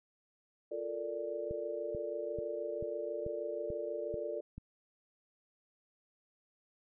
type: chord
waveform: sine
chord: Bb major seventh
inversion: second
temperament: equal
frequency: 349.2 / 440 / 466.2 / 587.3 Hz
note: F4 / A4 / Bb4 / D5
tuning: 0 / 0 / 0 / 0 cents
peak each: -44 / -41 / -43 / -39 dBFS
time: 0.71-4.41 s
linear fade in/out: 10 ms
type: click train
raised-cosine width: 5 ms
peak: -32 dBFS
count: 8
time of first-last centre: 1.51-4.58 s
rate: 2.28 Hz
effects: none